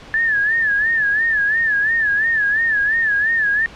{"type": "tone with vibrato", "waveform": "sine", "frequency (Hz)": 1738, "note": "A6", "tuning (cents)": -22, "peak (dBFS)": -14, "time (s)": [0.14, 3.66], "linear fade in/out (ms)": 0, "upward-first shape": "sine", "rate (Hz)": 2.9, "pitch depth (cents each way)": 110, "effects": ["pink hiss -39 dBFS RMS until 3.75 s", "low-pass 4000 Hz 12 dB/octave"]}